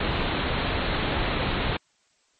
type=low-pass noise; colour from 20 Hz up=pink; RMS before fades=-26 dBFS; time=0-1.77 s; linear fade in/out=5 ms; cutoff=4100 Hz; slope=96 dB/octave; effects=white hiss -66 dBFS RMS until 2.39 s + MP3 32 kbps